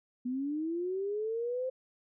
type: linear sweep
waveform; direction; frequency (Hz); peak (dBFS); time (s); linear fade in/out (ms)
sine; up; 243 to 523.3; -31; 0.25-1.7; 10
effects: none